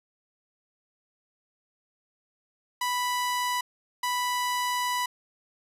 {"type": "tone pair in turn", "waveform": "sawtooth", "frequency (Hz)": [987.8, 987.8], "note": ["B5", "B5"], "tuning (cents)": [0, 0], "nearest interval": "unison", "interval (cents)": 0, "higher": "neither", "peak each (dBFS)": -22, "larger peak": "neither", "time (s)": [[2.81, 3.61], [4.03, 5.06]], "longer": "second", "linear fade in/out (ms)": 5, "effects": ["resampled to 32000 Hz"]}